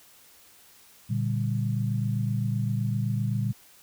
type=chord; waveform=sine; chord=G minor; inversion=first; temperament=equal with one note detuned; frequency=116.54 / 144.31 / 196 Hz; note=Bb2 / D3 / G3; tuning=0 / -30 / 0 cents; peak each=-26 / -31 / -31 dBFS; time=1.09-3.53 s; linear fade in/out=20 ms; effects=white hiss -55 dBFS RMS until 3.82 s